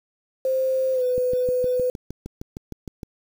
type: tone with pitch glide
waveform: sine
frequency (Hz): 523.3 to 501.1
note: C5 to B4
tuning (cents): 0 to +25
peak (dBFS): -19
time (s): 0.45-1.9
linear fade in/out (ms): 2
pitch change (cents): -75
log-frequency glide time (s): 0.93-1.02
type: click train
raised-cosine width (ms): 3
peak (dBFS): -20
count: 13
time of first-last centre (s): 1.18-3.032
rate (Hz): 6.48
effects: 7-bit